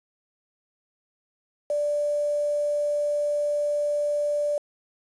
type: tone with quantisation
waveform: sine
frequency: 587.3 Hz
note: D5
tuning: in tune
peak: -22 dBFS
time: 1.7-4.58 s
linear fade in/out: 2 ms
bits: 7
effects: resampled to 22050 Hz